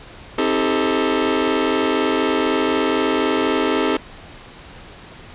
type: chord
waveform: sawtooth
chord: A half-diminished seventh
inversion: first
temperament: just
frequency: 264 / 316.8 / 396 / 440 Hz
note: C4 / Eb4 / G4 / A4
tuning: +16 / +31 / +18 / 0 cents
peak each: -18 dBFS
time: 0.38-3.97 s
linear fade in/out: 5 ms
effects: pink hiss -40 dBFS RMS until 5.34 s + resampled to 8000 Hz